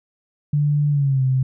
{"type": "tone with pitch glide", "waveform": "sine", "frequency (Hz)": [146.83, 130.81], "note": ["D3", "C3"], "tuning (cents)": [0, 0], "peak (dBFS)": -15, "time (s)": [0.53, 1.43], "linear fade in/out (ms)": 5, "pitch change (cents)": -200, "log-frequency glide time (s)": [0.9, 1.23], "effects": []}